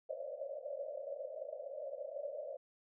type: band-pass noise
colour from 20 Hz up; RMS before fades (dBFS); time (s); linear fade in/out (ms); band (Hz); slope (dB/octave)
pink; -44; 0.09-2.57; 5; 530 to 620; 96
effects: none